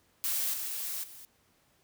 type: noise with level steps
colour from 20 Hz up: blue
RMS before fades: -31 / -36 / -49 dBFS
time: 0.24-1.25 s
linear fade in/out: 0 ms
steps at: 0.53 / 1.03 s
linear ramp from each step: 10 ms
effects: pink hiss -68 dBFS RMS until 1.83 s + high-pass 60 Hz 12 dB/octave